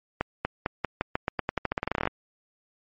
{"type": "accelerating click train", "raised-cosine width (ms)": 0.5, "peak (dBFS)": -10, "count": 22, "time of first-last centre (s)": [0.21, 2.073], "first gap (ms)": 240, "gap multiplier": 0.88, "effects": ["MP3 32 kbps"]}